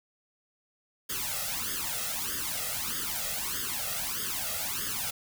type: noise with flanger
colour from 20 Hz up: white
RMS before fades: -33 dBFS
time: 1.09-5.11 s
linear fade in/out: 10 ms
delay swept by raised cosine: 0.6 to 1.55 ms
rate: 1.6 Hz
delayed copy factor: +1
effects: none